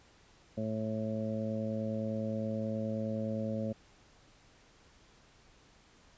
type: harmonic tone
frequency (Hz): 109.6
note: A2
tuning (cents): -6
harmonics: 1 / 2 / 3 / 4 / 5 / 6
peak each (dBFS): -39 / -35 / -47 / -46 / -38 / -47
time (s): 0.57-3.73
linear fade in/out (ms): 10
effects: pink hiss -62 dBFS RMS until 6.17 s + resampled to 16000 Hz